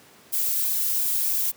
violet noise with flanger, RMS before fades -24 dBFS, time 0.32-1.52 s, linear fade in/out 20 ms, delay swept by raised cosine 1.2 to 4.3 ms, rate 2.8 Hz, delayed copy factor +0.7, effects pink hiss -52 dBFS RMS until 1.56 s + high-pass 150 Hz 12 dB/octave

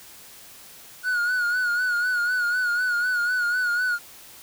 triangle tone with vibrato, 1458 Hz, F#6, 26 cents flat, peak -19 dBFS, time 1.03-3.99 s, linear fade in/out 50 ms, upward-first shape sine, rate 4 Hz, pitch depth 55 cents each way, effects white hiss -46 dBFS RMS until 4.42 s

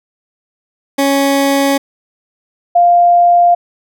20% pulse / sine tone pair in turn, 277.2 / 698.5 Hz, C#4 / F5, 0 / 0 cents, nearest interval octave + major third, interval 1600 cents, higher second, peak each -5 dBFS, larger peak neither, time 0.98-1.78 / 2.75-3.55 s, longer neither, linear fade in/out 10 ms, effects none

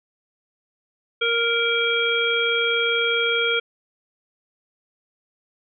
harmonic tone, 466.2 Hz, A#4, in tune, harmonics 1 / 3 / 5 / 7, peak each -24 / -24 / -24 / -24 dBFS, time 1.21-3.6 s, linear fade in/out 10 ms, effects none

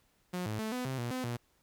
sawtooth tone with pitch steps, 179.9 / 107.9 / 218.7 / 250.5 / 131.9 / 119.9 / 255.5 / 119.8 Hz, F#3 / A2 / A3 / B3 / C3 / A#2 / C4 / A#2, -48 / -33 / -10 / +25 / +14 / +49 / -41 / +48 cents, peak -30 dBFS, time 0.33-1.37 s, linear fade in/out 10 ms, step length 130 ms, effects pink hiss -71 dBFS RMS until 1.62 s

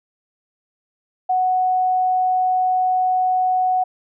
sine tone, 740 Hz, F#5, in tune, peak -15 dBFS, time 1.29-3.84 s, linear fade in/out 10 ms, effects none

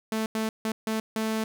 sawtooth tone bursts at uneven times, 220 Hz, A3, in tune, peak -22 dBFS, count 5, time 0.12-0.26 / 0.35-0.49 / 0.65-0.72 / 0.87-1 / 1.16-1.44 s, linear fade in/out 2 ms, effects none

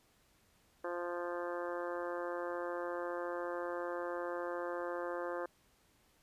harmonic tone, 174.61 Hz, F3, in tune, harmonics 2 / 3 / 4 / 5 / 6 / 7 / 8 / 9 / 10, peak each -42 / -40 / -48 / -49 / -47 / -48 / -54 / -49 / -55 dBFS, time 0.84-5.46 s, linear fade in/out 5 ms, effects pink hiss -70 dBFS RMS until 6.22 s + resampled to 32000 Hz

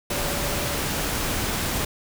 sine tone in noise, 575 Hz, D5, 37 cents flat, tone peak -34 dBFS, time 0.11-0.78 s, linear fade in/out 5 ms, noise pink, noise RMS -26 dBFS, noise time 0.1-1.85 s, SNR -11 dB, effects none

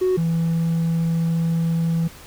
triangle tone pair in turn, 370 / 165.44 Hz, F#4 / E3, 0 / +7 cents, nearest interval octave + major second, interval 1393 cents, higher first, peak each -13 / -15 dBFS, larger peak first, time 0.01-0.17 / 0.17-2.08 s, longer second, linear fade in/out 10 ms, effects tanh soft clip ceiling -12 dBFS + pink hiss -43 dBFS RMS until 2.26 s

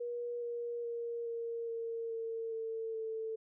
sine tone with pitch steps, 479.5 / 474.3 / 469.1 / 464 / 458.9 / 453.9 / 448.9 / 444 Hz, A#4 / A#4 / A#4 / A#4 / A#4 / A#4 / A4 / A4, +49 / +30 / +11 / -8 / -27 / -46 / +35 / +16 cents, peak -36 dBFS, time 0-3.36 s, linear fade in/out 10 ms, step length 420 ms, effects none

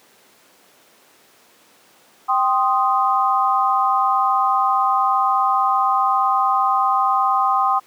sine chord, C minor, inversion second, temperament equal with one note detuned, 781.7 / 1046.5 / 1244.5 Hz, G5 / C6 / Eb6, -5 / 0 / 0 cents, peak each -19 dBFS, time 2.28-7.8 s, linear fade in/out 20 ms, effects pink hiss -52 dBFS RMS until 7.86 s + high-pass 300 Hz 12 dB/octave

